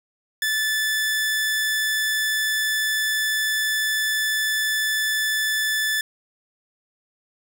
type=tone; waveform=sawtooth; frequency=1746 Hz; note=A6; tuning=14 cents flat; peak=-17 dBFS; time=0.42-6.01 s; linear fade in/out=2 ms; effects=none